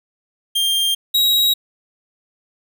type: tone pair in turn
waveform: 45% pulse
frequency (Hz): 3192 / 3829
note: G7 / A#7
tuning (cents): +31 / +46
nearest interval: minor third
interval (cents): 315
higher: second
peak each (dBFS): -15 / -13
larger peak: second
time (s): 0.55-0.95 / 1.14-1.54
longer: neither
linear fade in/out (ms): 10
effects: none